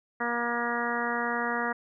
harmonic tone, 237.7 Hz, A#3, 34 cents sharp, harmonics 1 / 2 / 3 / 4 / 5 / 6 / 7 / 8, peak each -35 / -35 / -35 / -35 / -35 / -35 / -35 / -35 dBFS, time 0.2-1.73 s, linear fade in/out 10 ms, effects none

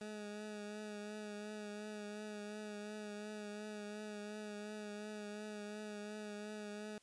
20% pulse tone with vibrato, 209.9 Hz, G#3, 19 cents sharp, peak -40 dBFS, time 0.01-6.98 s, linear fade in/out 2 ms, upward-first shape triangle, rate 2.8 Hz, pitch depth 31 cents each way, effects white hiss -71 dBFS RMS until 7.02 s + resampled to 22050 Hz

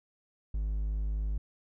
triangle tone, 51.91 Hz, G#1, in tune, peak -27 dBFS, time 0.54-1.38 s, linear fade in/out 5 ms, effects none

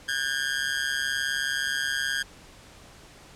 sawtooth tone with amplitude modulation, 1619 Hz, G#6, 45 cents flat, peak -18 dBFS, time 0.08-2.23 s, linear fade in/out 10 ms, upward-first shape sine, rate 139 Hz, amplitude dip 90%, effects pink hiss -50 dBFS RMS until 3.35 s + low-pass 9000 Hz 12 dB/octave

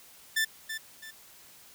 sawtooth tone with echo, 1770 Hz, A6, 10 cents sharp, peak -21 dBFS, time 0.36-0.45 s, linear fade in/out 10 ms, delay 330 ms, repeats 2, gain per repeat -9 dB, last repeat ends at 1.11 s, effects white hiss -54 dBFS RMS until 1.74 s

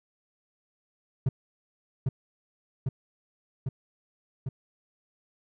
triangle tone with echo, 131.8 Hz, C3, 13 cents sharp, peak -19 dBFS, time 1.26-1.29 s, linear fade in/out 5 ms, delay 800 ms, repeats 4, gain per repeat -2 dB, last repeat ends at 4.49 s, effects none

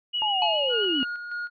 sine tone with vibrato, 2892 Hz, F#7, 40 cents flat, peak -24 dBFS, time 0.13-1.05 s, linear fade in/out 20 ms, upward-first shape sine, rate 7.4 Hz, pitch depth 26 cents each way
sine linear sweep, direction down, 880 to 248 Hz, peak -25 dBFS, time 0.22-1.03 s, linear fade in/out 0 ms
square tone with exponential decay, 852 Hz, G#5, 44 cents sharp, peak -22 dBFS, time 0.42-0.98 s, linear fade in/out 2 ms, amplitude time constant 120 ms
triangle tone with tremolo, 1434 Hz, F6, 45 cents sharp, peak -27 dBFS, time 0.69-1.5 s, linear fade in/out 50 ms, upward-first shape square, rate 3.2 Hz, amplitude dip 45%
effects resampled to 11025 Hz

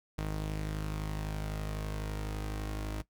sawtooth tone pair together, 51.91 / 155.56 Hz, G#1 / D#3, 0 / 0 cents, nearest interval octave + perfect fifth, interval 1900 cents, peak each -31 / -37 dBFS, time 0.18-3.02 s, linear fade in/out 5 ms, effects noise-tail reverb RT60 0.1 s tail -17 dB re dry

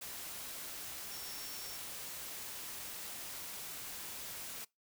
sine tone in noise, 5470 Hz, F8, 37 cents flat, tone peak -50 dBFS, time 1.11-1.77 s, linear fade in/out 10 ms, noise white, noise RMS -45 dBFS, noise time 0.01-4.65 s, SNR -8 dB, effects noise-tail reverb RT60 0.2 s tail -24 dB re dry

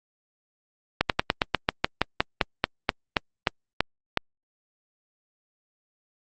slowing click train, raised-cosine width 0.3 ms, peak -3 dBFS, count 17, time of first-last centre 1.01-4.174 s, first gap 88 ms, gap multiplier 1.1, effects Opus 48 kbps

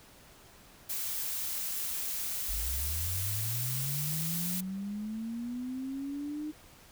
blue noise, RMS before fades -35 dBFS, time 0.89-4.61 s, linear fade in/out 10 ms
sine linear sweep, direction up, 48.33 to 307.4 Hz, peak -34 dBFS, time 2.48-6.52 s, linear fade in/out 20 ms
effects pink hiss -56 dBFS RMS until 6.91 s

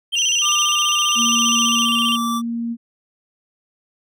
triangle tone with vibrato, 2960 Hz, F#7, in tune, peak -16 dBFS, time 0.12-2.17 s, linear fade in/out 20 ms, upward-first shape square, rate 15 Hz, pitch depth 100 cents each way
sine tone with tremolo, 5960 Hz, F#8, 12 cents sharp, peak -19 dBFS, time 0.16-1.86 s, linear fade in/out 20 ms, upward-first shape square, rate 1 Hz, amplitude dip 30%
square tone with pitch glide, 1194 to 1165.4 Hz, D6 to D6, +28 to -14 cents, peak -22 dBFS, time 0.41-2.42 s, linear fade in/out 50 ms, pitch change -42 cents, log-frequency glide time 1.12-1.92 s
sine tone, 233.1 Hz, A#3, in tune, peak -21 dBFS, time 1.15-2.77 s, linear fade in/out 50 ms
effects none

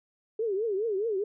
sine tone with vibrato, 419.3 Hz, G#4, 17 cents sharp, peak -26 dBFS, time 0.39-1.24 s, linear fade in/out 5 ms, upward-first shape triangle, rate 4.8 Hz, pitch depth 220 cents each way, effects none

